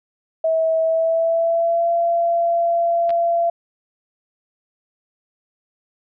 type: tone with pitch glide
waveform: sine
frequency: 647 to 681.1 Hz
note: E5 to F5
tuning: -32 to -44 cents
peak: -15 dBFS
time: 0.44-3.5 s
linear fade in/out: 5 ms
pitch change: +88 cents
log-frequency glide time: 0.81-1.91 s
type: clicks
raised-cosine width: 0.3 ms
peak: -20 dBFS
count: 2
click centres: 3.094 / 3.105 s
effects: none